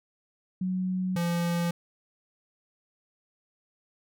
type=tone pair in turn; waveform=sine / square; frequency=185 / 171.65 Hz; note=F#3 / F3; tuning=0 / -30 cents; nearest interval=minor second; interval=130 cents; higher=first; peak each=-26 dBFS; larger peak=neither; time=0.61-1.16 / 1.16-1.71 s; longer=neither; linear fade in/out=5 ms; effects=none